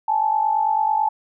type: tone pair together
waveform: sine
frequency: 825.9 / 875 Hz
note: G#5 / A5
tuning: -10 / -10 cents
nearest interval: minor second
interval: 100 cents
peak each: -22 / -18 dBFS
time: 0.08-1.09 s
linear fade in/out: 5 ms
effects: none